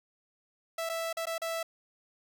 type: tone with dropouts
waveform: sawtooth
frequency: 659.3 Hz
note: E5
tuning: in tune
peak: -28 dBFS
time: 0.78-1.63 s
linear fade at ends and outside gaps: 5 ms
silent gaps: 0.892-0.896 / 1.129-1.169 / 1.256-1.268 / 1.381-1.417 s
effects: none